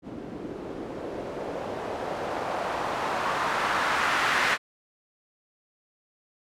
blue noise with low-pass filter sweep, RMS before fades -29 dBFS, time 0.02-4.58 s, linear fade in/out 50 ms, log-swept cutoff 280 to 1700 Hz, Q 1.5, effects none

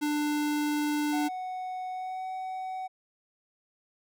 square tone, 296.8 Hz, D4, 18 cents sharp, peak -27 dBFS, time 0.01-1.29 s, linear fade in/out 20 ms
triangle tone with pitch glide, 740 to 750.8 Hz, F#5 to F#5, 0 to +25 cents, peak -31 dBFS, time 1.12-2.88 s, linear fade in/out 20 ms, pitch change +25 cents, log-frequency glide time 1.91-2.25 s
effects none

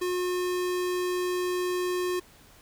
square tone, 360 Hz, F#4, 47 cents flat, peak -27 dBFS, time 0.01-2.2 s, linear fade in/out 10 ms, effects pink hiss -55 dBFS RMS until 2.61 s

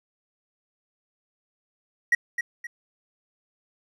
triangle tone with echo, 1908 Hz, A#6, 40 cents sharp, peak -13 dBFS, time 2.12-2.15 s, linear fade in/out 5 ms, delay 260 ms, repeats 2, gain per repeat -9 dB, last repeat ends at 2.67 s, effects tanh soft clip ceiling -11 dBFS

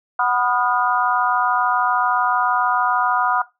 harmonic tone with a mistuned harmonic, 246.9 Hz, B3, in tune, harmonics 3 / 4 / 5 / 6, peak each -21 / -21 / -21 / -21 dBFS, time 0.19-3.42 s, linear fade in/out 5 ms, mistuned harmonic 6, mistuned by -64 cents, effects noise-tail reverb RT60 0.2 s tail -17 dB re dry

